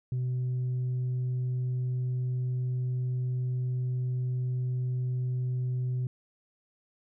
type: tone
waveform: sine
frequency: 126.2 Hz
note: B2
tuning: 38 cents sharp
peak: -25 dBFS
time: 0.12-6.07 s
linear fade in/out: 2 ms
effects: tanh soft clip ceiling -26 dBFS